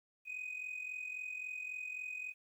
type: tone with amplitude modulation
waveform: sine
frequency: 2501 Hz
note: D#7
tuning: 8 cents sharp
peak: -35 dBFS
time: 0.25-2.34 s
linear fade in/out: 50 ms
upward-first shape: sine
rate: 43.7 Hz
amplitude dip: 75%
effects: tanh soft clip ceiling -37 dBFS + 12-bit